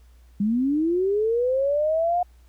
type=linear sweep; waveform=sine; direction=up; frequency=196 to 720 Hz; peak=-19 dBFS; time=0.4-2.23 s; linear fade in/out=5 ms; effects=added 60 Hz sine -49 dBFS peak until 2.48 s + pink hiss -64 dBFS RMS until 2.48 s